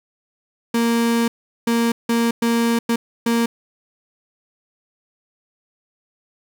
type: tone bursts at uneven times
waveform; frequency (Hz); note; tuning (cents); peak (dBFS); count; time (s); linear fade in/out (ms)
35% pulse; 232.6; A#3; -4; -14; 6; 0.74-1.28 / 1.67-1.92 / 2.09-2.31 / 2.42-2.79 / 2.89-2.96 / 3.26-3.46; 5
effects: none